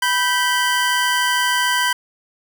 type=tone pair together; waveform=25% pulse; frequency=984 / 1552.6 Hz; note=B5 / G6; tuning=-7 / -17 cents; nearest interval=minor sixth; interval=790 cents; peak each=-15 dBFS; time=0.02-1.93 s; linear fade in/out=5 ms; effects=none